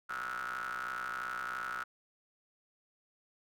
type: ring-modulated tone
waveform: 35% pulse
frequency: 63 Hz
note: B1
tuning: 35 cents sharp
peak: -32 dBFS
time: 0.09-1.84 s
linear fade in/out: 10 ms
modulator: 1380 Hz
effects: none